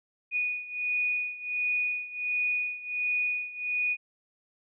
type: beating tone pair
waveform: sine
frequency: 2468 / 2469.4 Hz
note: D#7 / D#7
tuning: -15 / -14 cents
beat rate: 1.4 Hz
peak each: -29 / -32 dBFS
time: 0.31-3.97 s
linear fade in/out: 50 ms
effects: none